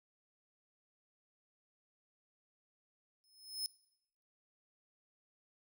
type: tone with exponential growth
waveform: sawtooth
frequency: 5190 Hz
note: E8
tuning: 28 cents flat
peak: -31 dBFS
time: 3.24-3.66 s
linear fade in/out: 0 ms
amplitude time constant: 91 ms
effects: noise-tail reverb RT60 0.8 s tail -23 dB re dry